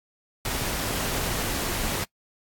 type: noise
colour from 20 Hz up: pink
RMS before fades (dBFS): -28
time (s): 0.45-2.04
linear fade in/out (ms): 2
effects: noise-tail reverb RT60 0.1 s tail -23 dB re dry + AAC 64 kbps